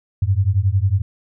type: beating tone pair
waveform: sine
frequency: 91.9 / 102.9 Hz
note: F#2 / G#2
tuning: -11 / -16 cents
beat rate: 11 Hz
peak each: -17 dBFS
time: 0.22-1.02 s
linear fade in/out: 5 ms
effects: none